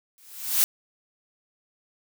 blue noise with exponential growth, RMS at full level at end -17 dBFS, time 0.18-0.64 s, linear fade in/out 0 ms, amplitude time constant 100 ms, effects none

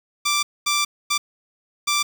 10% pulse tone bursts at uneven times, 1174.7 Hz, D6, in tune, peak -10 dBFS, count 4, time 0.25-0.43 / 0.66-0.85 / 1.1-1.18 / 1.87-2.03 s, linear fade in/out 10 ms, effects 7-bit

